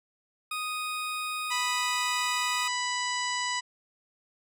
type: tone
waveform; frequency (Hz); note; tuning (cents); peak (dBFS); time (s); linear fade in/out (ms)
20% pulse; 1244.5; D#6; 0; -26; 0.51-2.68; 5
type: harmonic tone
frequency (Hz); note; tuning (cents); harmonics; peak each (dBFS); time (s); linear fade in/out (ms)
987.8; B5; 0; 1 / 2 / 3 / 4 / 5 / 6 / 7 / 8; -32 / -33 / -37 / -40 / -38 / -43 / -42 / -39; 1.5-3.61; 20
effects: none